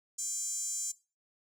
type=tone with high-pass filter; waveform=5% pulse; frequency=800 Hz; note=G5; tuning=35 cents sharp; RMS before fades=-36 dBFS; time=0.18-0.92 s; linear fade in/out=10 ms; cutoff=7000 Hz; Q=7.2; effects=noise-tail reverb RT60 0.3 s tail -19 dB re dry